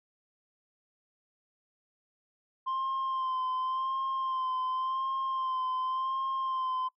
sine tone with vibrato, 1046.5 Hz, C6, in tune, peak -27 dBFS, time 2.66-6.89 s, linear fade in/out 20 ms, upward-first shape sine, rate 0.9 Hz, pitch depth 31 cents each way, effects noise-tail reverb RT60 0.1 s tail -20 dB re dry + tanh soft clip ceiling -28 dBFS

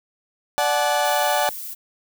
35% pulse chord, D major, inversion none, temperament equal with one note detuned, 587.3 / 740 / 863.4 Hz, D5 / F#5 / A5, 0 / 0 / -33 cents, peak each -21 dBFS, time 0.58-1.49 s, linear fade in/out 0 ms
violet noise, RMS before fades -33 dBFS, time 1.04-1.75 s, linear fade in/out 20 ms
effects none

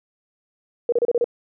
sine tone bursts, 476.7 Hz, A#4, 39 cents sharp, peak -15 dBFS, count 6, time 0.89-1.243 s, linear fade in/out 2 ms, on 33 ms, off 31 ms, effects none

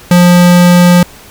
square tone, 176.7 Hz, F3, 21 cents sharp, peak -3 dBFS, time 0.11-1.03 s, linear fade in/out 2 ms, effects pink hiss -35 dBFS RMS until 1.3 s

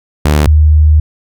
sawtooth / sine tone pair in turn, 74.6 / 76.52 Hz, D2 / D#2, +28 / -28 cents, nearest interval unison, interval 44 cents, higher second, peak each -3 dBFS, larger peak neither, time 0.25-0.47 / 0.47-1 s, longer second, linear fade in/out 5 ms, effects none

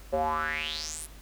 square tone with band-pass filter sweep, 77.78 Hz, D#2, in tune, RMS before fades -31 dBFS, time 0.12-1.07 s, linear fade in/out 20 ms, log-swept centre 530 to 11000 Hz, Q 6.2, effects added 50 Hz sine -46 dBFS peak until 1.21 s + pink hiss -53 dBFS RMS until 1.21 s

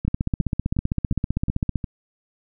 two click trains, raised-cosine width 5 ms, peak -9 / -14 dBFS, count 27 / 6, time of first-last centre 0.08-1.757 / 0.05-1.842 s, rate 15.5 / 2.79 Hz, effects none

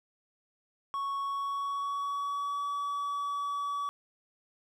triangle tone with pitch glide, 1108.7 to 1141.8 Hz, C#6 to D6, 0 to -49 cents, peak -29 dBFS, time 0.94-3.89 s, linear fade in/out 0 ms, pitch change +51 cents, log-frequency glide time 1.19-2.64 s, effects none

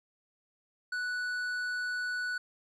sine tone with tanh clipping, 1480 Hz, F#6, in tune, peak -33 dBFS, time 0.92-2.38 s, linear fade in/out 5 ms, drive 9 dB, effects none

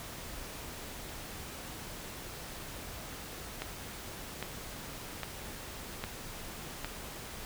click train, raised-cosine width 0.3 ms, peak -19 dBFS, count 5, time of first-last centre 3.62-6.846 s, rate 1.24 Hz, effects pink hiss -44 dBFS RMS until 7.45 s

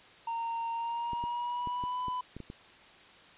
triangle tone with pitch glide, 922 to 999.7 Hz, A#5 to B5, -19 to +21 cents, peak -30 dBFS, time 0.27-2.21 s, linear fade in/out 5 ms, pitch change +140 cents, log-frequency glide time 0.73-2.02 s
clicks, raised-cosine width 3 ms, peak -29 dBFS, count 8, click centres 1.133 / 1.239 / 1.673 / 1.838 / 2.083 / 2.366 / 2.403 / 2.501 s
effects white hiss -55 dBFS RMS until 3.37 s + resampled to 8000 Hz

